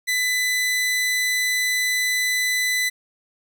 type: tone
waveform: sawtooth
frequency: 2000 Hz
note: B6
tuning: 21 cents sharp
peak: -16 dBFS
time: 0.07-2.9 s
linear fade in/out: 20 ms
effects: none